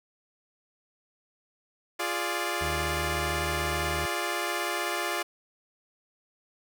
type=chord; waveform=10% pulse; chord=D diminished; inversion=first; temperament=equal; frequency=349.2 / 415.3 / 587.3 Hz; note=F4 / Ab4 / D5; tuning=0 / 0 / 0 cents; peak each=-23 / -26 / -25 dBFS; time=1.99-5.23 s; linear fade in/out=10 ms
type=tone with vibrato; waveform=30% pulse; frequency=77.78 Hz; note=D#2; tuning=in tune; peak=-30 dBFS; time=2.61-4.06 s; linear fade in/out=5 ms; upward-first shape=sine; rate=10 Hz; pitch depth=30 cents each way
effects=none